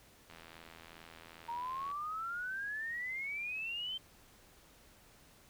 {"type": "click train", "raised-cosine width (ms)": 0.3, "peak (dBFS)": -36, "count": 134, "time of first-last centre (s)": [0.3, 1.914], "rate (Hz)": 82.4}
{"type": "exponential sweep", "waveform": "sine", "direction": "up", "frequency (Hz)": [925, 3136], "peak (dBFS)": -37, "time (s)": [1.48, 3.98], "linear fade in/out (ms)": 10}
{"effects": ["pink hiss -62 dBFS RMS until 5.49 s"]}